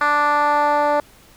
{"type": "tone with band-pass filter sweep", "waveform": "10% pulse", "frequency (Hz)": 293.7, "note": "D4", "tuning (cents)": 0, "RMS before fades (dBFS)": -17, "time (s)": [0.01, 1], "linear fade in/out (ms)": 2, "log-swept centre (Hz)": [1300, 680], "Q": 2.2, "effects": ["pink hiss -49 dBFS RMS until 1.36 s"]}